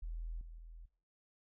sine tone with level steps, 41.2 Hz, E1, in tune, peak -39 / -47 / -49 dBFS, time 0.02-0.86 s, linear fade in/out 10 ms, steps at 0.41 / 0.58 s, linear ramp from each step 2 ms, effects noise-tail reverb RT60 0.4 s tail -19 dB re dry

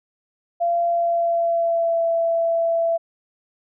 sine tone with pitch glide, 686 to 667.6 Hz, F5 to E5, -31 to +22 cents, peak -17 dBFS, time 0.6-2.98 s, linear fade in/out 20 ms, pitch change -47 cents, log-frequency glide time 0.86-2.03 s, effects none

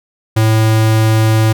square tone, 110.3 Hz, A2, 5 cents sharp, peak -9 dBFS, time 0.36-1.53 s, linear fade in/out 10 ms, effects none

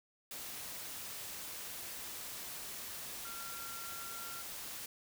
sine tone in noise, 1375 Hz, F6, 27 cents flat, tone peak -48 dBFS, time 3.25-4.42 s, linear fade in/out 2 ms, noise white, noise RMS -45 dBFS, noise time 0.31-4.86 s, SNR -6 dB, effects none

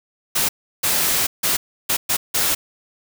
white noise bursts at uneven times, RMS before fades -19 dBFS, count 6, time 0.35-0.49 / 0.83-1.27 / 1.43-1.57 / 1.89-1.97 / 2.09-2.17 / 2.34-2.55 s, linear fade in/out 10 ms, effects none

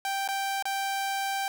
sawtooth tone with dropouts, 784 Hz, G5, in tune, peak -24 dBFS, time 0.05-1.48 s, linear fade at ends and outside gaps 1 ms, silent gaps 0.277-0.287 / 0.625-0.654 s, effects none

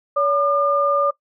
sine tone pair together, 568 / 1204.8 Hz, C#5 / D6, +42 / +44 cents, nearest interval octave + minor second, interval 1302 cents, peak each -18 dBFS, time 0.16-1.11 s, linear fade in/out 10 ms, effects noise-tail reverb RT60 0.1 s tail -20 dB re dry

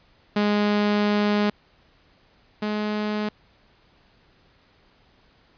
sawtooth tone pair in turn, 207.4 / 211 Hz, G#3 / G#3, -2 / +28 cents, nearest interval unison, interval 30 cents, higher second, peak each -15 / -20 dBFS, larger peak first, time 0.36-1.5 / 2.62-3.29 s, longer first, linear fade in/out 5 ms, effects pink hiss -59 dBFS RMS until 5.57 s + resampled to 11025 Hz

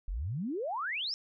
sine exponential sweep, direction up, 38.89 to 5588 Hz, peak -32 dBFS, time 0.08-1.14 s, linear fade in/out 0 ms, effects none

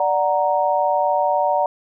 sine chord, D augmented, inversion none, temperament equal, 587.3 / 740 / 932.3 Hz, D5 / F#5 / A#5, 0 / 0 / 0 cents, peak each -20 dBFS, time 0-1.66 s, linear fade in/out 2 ms, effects none

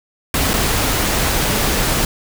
pink noise with dropouts, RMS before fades -17 dBFS, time 0.34-2.05 s, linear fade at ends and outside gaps 2 ms, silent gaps 0.534-0.538 s, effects none

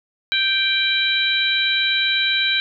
harmonic tone, 784 Hz, G5, in tune, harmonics 2 / 3 / 4 / 5, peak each -23 / -22 / -24 / -20 dBFS, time 0.32-2.6 s, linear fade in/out 0 ms, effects none

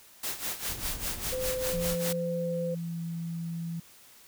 white noise with tremolo, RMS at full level -32 dBFS, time 0.23-2.13 s, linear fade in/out 5 ms, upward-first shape sine, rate 5 Hz, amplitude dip 75%
brown noise, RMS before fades -40 dBFS, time 0.69-1.95 s, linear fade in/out 0 ms
sine tone, 513 Hz, C5, 34 cents flat, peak -30 dBFS, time 1.32-2.75 s, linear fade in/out 10 ms
sine tone with pitch glide, 172.6 to 167.3 Hz, F3 to E3, -20 to +26 cents, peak -32 dBFS, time 1.73-3.8 s, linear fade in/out 5 ms, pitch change -54 cents, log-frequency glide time 1.93-3.05 s
effects white hiss -55 dBFS RMS until 4.27 s

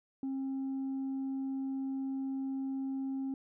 sine tone, 268.4 Hz, C4, 44 cents sharp, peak -31 dBFS, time 0.23-3.34 s, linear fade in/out 2 ms, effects tanh soft clip ceiling -32 dBFS

